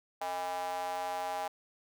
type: tone with high-pass filter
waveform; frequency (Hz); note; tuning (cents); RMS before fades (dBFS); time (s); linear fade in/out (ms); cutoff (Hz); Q
square; 90.4; F#2; -40; -36; 0.21-1.48; 5; 750; 7.7
effects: none